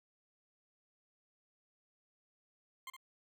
20% pulse tone with echo, 1053 Hz, C6, 11 cents sharp, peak -39 dBFS, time 2.87-2.9 s, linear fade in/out 2 ms, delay 65 ms, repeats 1, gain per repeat -7 dB, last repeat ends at 2.965 s, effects none

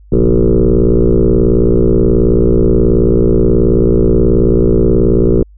sine tone with frequency modulation, 185 Hz, F#3, in tune, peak -5 dBFS, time 0.12-5.43 s, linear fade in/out 5 ms, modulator 58.6 Hz, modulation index 4.5, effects tanh soft clip ceiling -1 dBFS + added 50 Hz sine -37 dBFS peak until 5.57 s

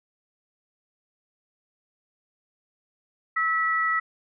sine tone pair together, 1300.1 / 1948 Hz, E6 / B6, -24 / -24 cents, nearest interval perfect fifth, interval 700 cents, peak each -24 dBFS, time 3.36-4 s, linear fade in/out 10 ms, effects none

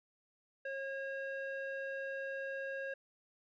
square tone with low-pass filter, 543 Hz, C#5, 36 cents flat, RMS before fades -41 dBFS, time 0.65-2.94 s, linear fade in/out 5 ms, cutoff 2000 Hz, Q 6.3, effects none

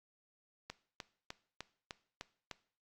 click train, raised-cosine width 0.2 ms, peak -25 dBFS, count 7, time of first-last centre 0.7-2.513 s, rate 3.31 Hz, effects noise-tail reverb RT60 0.5 s tail -18 dB re dry + Opus 48 kbps

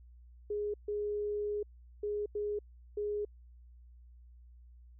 sine tone bursts at uneven times, 415.3 Hz, G#4, in tune, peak -32 dBFS, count 5, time 0.5-0.74 / 0.88-1.63 / 2.03-2.26 / 2.35-2.59 / 2.97-3.25 s, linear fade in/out 5 ms, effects added 60 Hz sine -53 dBFS peak until 4.99 s

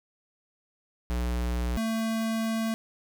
square tone pair in turn, 60.3 / 223.9 Hz, B1 / A3, -41 / +30 cents, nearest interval octave + major seventh, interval 2271 cents, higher second, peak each -27 dBFS, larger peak neither, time 1.1-1.77 / 1.77-2.74 s, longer second, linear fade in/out 0 ms, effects none

